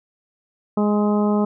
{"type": "harmonic tone with a mistuned harmonic", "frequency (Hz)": 208.1, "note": "G#3", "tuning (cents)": 4, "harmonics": [1, 2, 3, 4, 5, 6], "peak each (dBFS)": [-17, -23, -27, -29, -31, -33], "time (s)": [0.77, 1.45], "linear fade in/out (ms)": 5, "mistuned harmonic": 6, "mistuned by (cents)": 18, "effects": []}